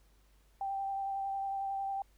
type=tone with vibrato; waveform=sine; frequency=784 Hz; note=G5; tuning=in tune; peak=-33 dBFS; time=0.61-2.02 s; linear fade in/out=2 ms; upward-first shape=sine; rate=11 Hz; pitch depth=14 cents each way; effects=added 50 Hz sine -63 dBFS peak until 2.17 s + pink hiss -71 dBFS RMS until 2.17 s